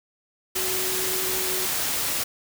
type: tone in noise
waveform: sine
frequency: 372.7 Hz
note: F#4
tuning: 13 cents sharp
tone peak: -32 dBFS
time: 0.55-1.66 s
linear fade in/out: 10 ms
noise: white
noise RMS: -26 dBFS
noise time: 0.55-2.24 s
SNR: -9 dB
effects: none